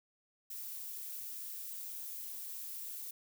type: noise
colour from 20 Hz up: violet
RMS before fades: -44 dBFS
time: 0.5-3.11 s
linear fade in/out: 5 ms
effects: none